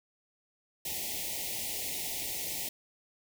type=band-stop noise; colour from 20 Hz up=white; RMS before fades=-36 dBFS; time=0.85-2.69 s; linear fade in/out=5 ms; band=900 to 1900 Hz; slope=96 dB/octave; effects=none